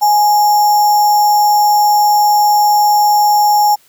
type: tone with sample-and-hold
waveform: sine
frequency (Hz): 835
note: G#5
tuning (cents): +9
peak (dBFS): -7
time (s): 0.01-3.76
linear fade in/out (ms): 20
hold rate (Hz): 6300
effects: white hiss -50 dBFS RMS until 3.88 s